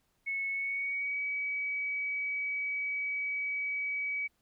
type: tone with pitch glide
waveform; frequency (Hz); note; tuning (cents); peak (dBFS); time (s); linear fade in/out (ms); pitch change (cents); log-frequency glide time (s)
sine; 2200 to 2275; C#7 to C#7; -14 to +44; -31; 0.26-4.28; 20; +58; 0.5-1.2
effects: pink hiss -75 dBFS RMS until 4.41 s